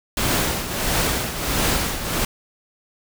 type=noise with tremolo; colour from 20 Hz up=pink; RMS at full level=-19 dBFS; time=0.17-2.25 s; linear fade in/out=2 ms; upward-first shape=triangle; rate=1.5 Hz; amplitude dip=70%; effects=none